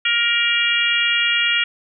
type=harmonic tone; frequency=470.7 Hz; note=A#4; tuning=17 cents sharp; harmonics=3 / 4 / 5 / 6 / 7; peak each=-23 / -23 / -21 / -20 / -23 dBFS; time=0.05-1.64 s; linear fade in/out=5 ms; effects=none